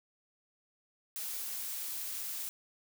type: noise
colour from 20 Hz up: blue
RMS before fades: -39 dBFS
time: 1.16-2.49 s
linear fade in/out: 0 ms
effects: none